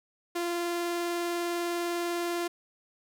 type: tone with vibrato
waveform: sawtooth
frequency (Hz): 345.5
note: F4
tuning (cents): -19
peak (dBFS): -25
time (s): 0.35-2.48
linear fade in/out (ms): 10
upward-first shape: sine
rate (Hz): 20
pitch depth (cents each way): 16
effects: none